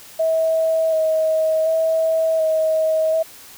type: tone with vibrato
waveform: sine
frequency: 640 Hz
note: D#5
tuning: 49 cents sharp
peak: -15 dBFS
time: 0.19-3.23 s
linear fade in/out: 10 ms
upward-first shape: square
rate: 0.68 Hz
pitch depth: 15 cents each way
effects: white hiss -42 dBFS RMS until 3.57 s